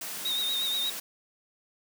white high-pass noise, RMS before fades -37 dBFS, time 0.01-1 s, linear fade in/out 5 ms, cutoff 150 Hz, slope 48 dB/octave
triangle tone with vibrato, 3729 Hz, A#7, in tune, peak -26 dBFS, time 0.25-0.9 s, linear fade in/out 5 ms, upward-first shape sine, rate 8.4 Hz, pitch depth 49 cents each way
effects none

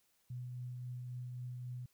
sine tone with tremolo, 124.2 Hz, B2, 10 cents sharp, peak -40 dBFS, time 0.3-1.86 s, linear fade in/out 5 ms, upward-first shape triangle, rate 3.7 Hz, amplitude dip 25%, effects white hiss -75 dBFS RMS until 1.93 s

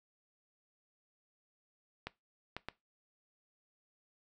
clicks, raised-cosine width 0.3 ms, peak -23 dBFS, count 3, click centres 2.07 / 2.566 / 2.686 s, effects noise-tail reverb RT60 0.2 s tail -19 dB re dry

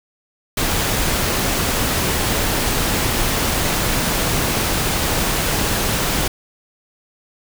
pink noise, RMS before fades -19 dBFS, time 0.57-6.28 s, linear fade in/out 5 ms, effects none

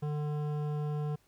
sine tone with hard clipping, 149 Hz, D3, 25 cents sharp, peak -33 dBFS, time 0.02-1.16 s, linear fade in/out 10 ms, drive 13 dB, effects pink hiss -69 dBFS RMS until 1.27 s

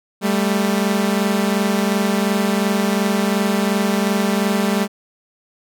sawtooth tone pair together, 197.21 / 220 Hz, G3 / A3, +11 / 0 cents, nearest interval major second, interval 189 cents, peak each -14 / -16 dBFS, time 0.21-4.88 s, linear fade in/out 50 ms, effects none

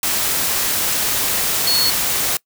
sine tone in noise, 4360 Hz, C#8, 29 cents flat, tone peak -15 dBFS, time 1.67-1.9 s, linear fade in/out 2 ms, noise white, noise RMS -19 dBFS, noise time 0.03-2.37 s, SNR +1 dB, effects noise-tail reverb RT60 0.1 s tail -23 dB re dry

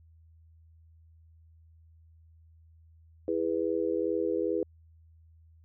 sine chord, E major, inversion none, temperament just, 329.6 / 412 / 494.4 Hz, E4 / G#4 / B4, 0 / -14 / +2 cents, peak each -31 dBFS, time 3.28-4.63 s, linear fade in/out 2 ms, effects added 81 Hz sine -55 dBFS peak until 5.64 s

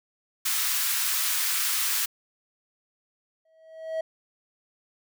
white high-pass noise, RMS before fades -26 dBFS, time 0.45-2.06 s, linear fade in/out 10 ms, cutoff 1100 Hz, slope 24 dB/octave
triangle tone with exponential growth, 643 Hz, E5, 43 cents flat, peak -22 dBFS, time 3.45-4.01 s, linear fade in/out 5 ms, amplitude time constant 120 ms
effects none

